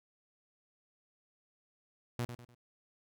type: tone with echo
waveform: sawtooth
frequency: 120.6 Hz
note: B2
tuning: 41 cents flat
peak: -29 dBFS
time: 2.19-2.25 s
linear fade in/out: 0 ms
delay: 99 ms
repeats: 3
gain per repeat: -9 dB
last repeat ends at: 2.547 s
effects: none